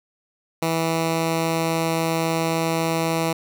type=tone; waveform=10% pulse; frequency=163.7 Hz; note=E3; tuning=12 cents flat; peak=-12 dBFS; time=0.62-3.33 s; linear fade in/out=5 ms; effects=none